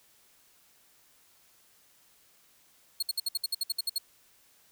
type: tone bursts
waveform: sawtooth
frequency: 4320 Hz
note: C#8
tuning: 45 cents flat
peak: -24 dBFS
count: 12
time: 3-3.983 s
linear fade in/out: 5 ms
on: 26 ms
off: 61 ms
effects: white hiss -63 dBFS RMS until 4.71 s